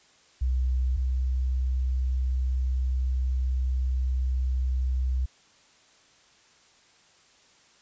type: tone pair in turn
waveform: sine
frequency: 63.4 / 63.91 Hz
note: B1 / C2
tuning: +46 / -40 cents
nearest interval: unison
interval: 14 cents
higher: second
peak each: -22 / -23 dBFS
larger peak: first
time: 0.41-0.97 / 0.97-5.26 s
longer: second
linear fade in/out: 10 ms
effects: white hiss -59 dBFS RMS until 7.81 s + resampled to 16000 Hz